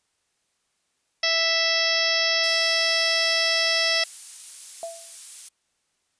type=harmonic tone; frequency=659.3 Hz; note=E5; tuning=in tune; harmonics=1 / 2 / 3 / 4 / 5 / 6 / 7 / 8 / 9; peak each=-29 / -35 / -26 / -29 / -29 / -31 / -30 / -24 / -36 dBFS; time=1.23-4.04 s; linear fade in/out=5 ms
type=noise; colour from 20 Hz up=violet; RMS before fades=-34 dBFS; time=2.43-5.49 s; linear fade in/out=10 ms
type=tone with exponential decay; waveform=sine; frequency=669 Hz; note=E5; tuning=25 cents sharp; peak=-27 dBFS; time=4.83-5.16 s; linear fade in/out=1 ms; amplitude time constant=71 ms
effects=white hiss -72 dBFS RMS until 6.19 s + resampled to 22050 Hz